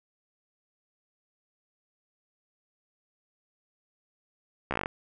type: slowing click train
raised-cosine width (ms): 0.5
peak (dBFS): -14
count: 9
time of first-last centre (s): 4.71-4.859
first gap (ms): 14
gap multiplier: 1.08
effects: none